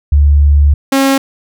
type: tone pair in turn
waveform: sine / sawtooth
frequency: 72.3 / 271.3 Hz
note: D2 / C#4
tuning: -27 / -37 cents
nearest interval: octave + major seventh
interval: 2290 cents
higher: second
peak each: -4 dBFS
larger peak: neither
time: 0.12-0.74 / 0.92-1.18 s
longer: first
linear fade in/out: 5 ms
effects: none